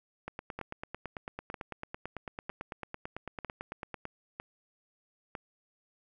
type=two click trains; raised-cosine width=0.5 ms; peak=-23 / -23 dBFS; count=6 / 35; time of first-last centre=0.59-5.352 / 0.28-4.054 s; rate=1.05 / 9.01 Hz; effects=none